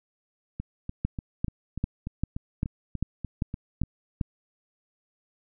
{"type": "two click trains", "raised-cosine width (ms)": 5, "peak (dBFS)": [-13, -20], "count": [9, 12], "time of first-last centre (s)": [[1.05, 4.212], [0.6, 3.835]], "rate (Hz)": [2.53, 3.4], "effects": []}